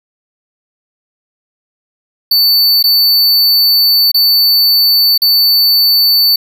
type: tone with dropouts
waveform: square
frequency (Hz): 4500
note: C#8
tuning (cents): +25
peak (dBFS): -7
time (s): 2.31-6.36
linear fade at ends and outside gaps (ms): 5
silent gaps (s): 2.827-2.839 / 4.117-4.143 / 5.178-5.218
effects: none